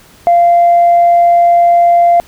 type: tone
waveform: sine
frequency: 692 Hz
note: F5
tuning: 16 cents flat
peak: -3 dBFS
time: 0.27-2.2 s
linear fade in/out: 0 ms
effects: tanh soft clip ceiling -1 dBFS + pink hiss -42 dBFS RMS until 2.27 s